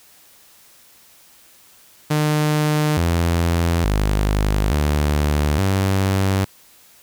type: tone with pitch steps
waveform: sawtooth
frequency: 151.4 / 84.8 / 51.1 / 74 / 96.5 Hz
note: D#3 / E2 / G#1 / D2 / G2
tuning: -47 / +50 / -27 / +14 / -27 cents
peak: -12 dBFS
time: 2.1-6.45 s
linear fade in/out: 10 ms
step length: 870 ms
effects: white hiss -50 dBFS RMS until 7.02 s

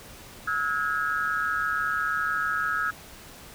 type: tone cluster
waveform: sine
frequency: 1294 / 1440 / 1645 Hz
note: E6 / F#6 / G#6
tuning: -32 / -47 / -17 cents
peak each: -28 / -29 / -29 dBFS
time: 0.47-2.91 s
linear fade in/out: 10 ms
effects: pink hiss -46 dBFS RMS until 3.54 s

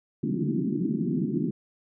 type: band-pass noise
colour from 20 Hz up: pink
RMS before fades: -27 dBFS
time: 0.23-1.51 s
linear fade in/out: 5 ms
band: 140 to 370 Hz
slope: 96 dB/octave
effects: none

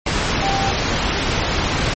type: tone in noise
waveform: sine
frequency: 786 Hz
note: G5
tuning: 4 cents sharp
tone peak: -20 dBFS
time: 0.42-0.71 s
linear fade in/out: 5 ms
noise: pink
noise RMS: -19 dBFS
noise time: 0.06-1.94 s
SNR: -4 dB
effects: low-pass 6000 Hz 12 dB/octave + MP3 32 kbps

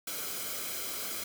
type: noise with comb filter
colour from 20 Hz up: white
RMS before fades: -37 dBFS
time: 0.07-1.24 s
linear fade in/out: 5 ms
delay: 1.1 ms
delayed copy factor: -0.6
effects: none

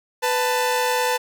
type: tone pair together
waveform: sawtooth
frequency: 497.4 / 885 Hz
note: B4 / A5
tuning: +12 / +10 cents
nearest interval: minor seventh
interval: 998 cents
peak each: -18 dBFS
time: 0.22-1.18 s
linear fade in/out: 20 ms
effects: none

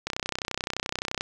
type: click train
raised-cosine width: 0.2 ms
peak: -11 dBFS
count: 37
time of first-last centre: 0.07-1.209 s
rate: 31.6 Hz
effects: none

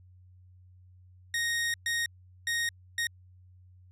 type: tone bursts at uneven times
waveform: sawtooth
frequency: 1865 Hz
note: A#6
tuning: in tune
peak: -24 dBFS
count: 4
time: 1.34-1.74 / 1.86-2.06 / 2.47-2.69 / 2.98-3.07 s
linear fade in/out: 2 ms
effects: added 91 Hz sine -53 dBFS peak until 3.91 s + low-pass 12000 Hz 12 dB/octave

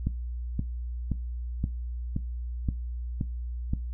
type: click train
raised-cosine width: 5 ms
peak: -15 dBFS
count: 8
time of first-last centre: 0.07-3.735 s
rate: 1.91 Hz
effects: noise-tail reverb RT60 0.2 s tail -17 dB re dry + added 60 Hz sine -31 dBFS peak until 3.93 s

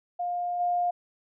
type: tone with level steps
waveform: sine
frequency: 707 Hz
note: F5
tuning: 21 cents sharp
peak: -27 / -23 dBFS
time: 0.19-0.91 s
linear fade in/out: 10 ms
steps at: 0.59 s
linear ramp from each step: 20 ms
effects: none

